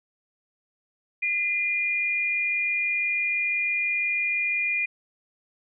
sine tone pair together, 2037 / 2422 Hz, C7 / D#7, -47 / -47 cents, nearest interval minor third, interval 300 cents, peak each -32 / -23 dBFS, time 1.22-4.86 s, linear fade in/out 10 ms, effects none

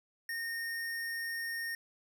square tone, 1841 Hz, A#6, 22 cents flat, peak -36 dBFS, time 0.29-1.75 s, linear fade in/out 2 ms, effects none

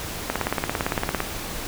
click train, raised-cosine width 0.5 ms, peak -7 dBFS, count 17, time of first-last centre 0.3-1.204 s, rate 17.7 Hz, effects pink hiss -32 dBFS RMS until 1.67 s

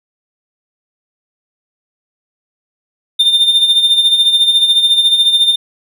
triangle tone with tremolo, 3611 Hz, A7, 44 cents sharp, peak -4 dBFS, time 3.19-5.56 s, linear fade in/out 10 ms, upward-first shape sine, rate 14 Hz, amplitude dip 60%, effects none

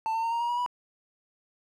triangle tone with pitch steps, 889 / 903.5 / 918.2 / 933.2 / 948.4 / 963.9 / 979.6 Hz, A5 / A5 / A#5 / A#5 / A#5 / B5 / B5, +18 / +46 / -26 / +2 / +30 / -42 / -14 cents, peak -24 dBFS, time 0.06-0.662 s, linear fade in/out 0 ms, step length 86 ms, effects none

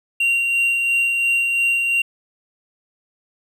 triangle tone with tremolo, 2761 Hz, F7, 20 cents flat, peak -13 dBFS, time 0.2-2.02 s, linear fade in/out 5 ms, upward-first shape sine, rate 2.9 Hz, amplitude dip 30%, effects none

